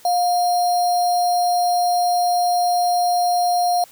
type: tone with sample-and-hold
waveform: sine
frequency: 710 Hz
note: F5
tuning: 28 cents sharp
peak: -15 dBFS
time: 0.05-3.84 s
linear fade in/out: 2 ms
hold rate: 4900 Hz
effects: white hiss -48 dBFS RMS until 3.91 s